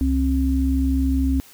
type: tone pair together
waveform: sine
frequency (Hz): 66.72 / 266.9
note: C2 / C4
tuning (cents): +34 / +35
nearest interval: 2 octaves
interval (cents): 2401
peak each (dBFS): -19 / -20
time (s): 0.01-1.4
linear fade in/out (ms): 0
effects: white hiss -48 dBFS RMS until 1.53 s